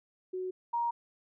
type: tone pair in turn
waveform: sine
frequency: 370 / 941.5 Hz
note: F#4 / A#5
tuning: 0 / +17 cents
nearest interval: octave + major third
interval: 1617 cents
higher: second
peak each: -33 / -28 dBFS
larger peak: second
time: 0.33-0.51 / 0.73-0.91 s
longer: neither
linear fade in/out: 10 ms
effects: none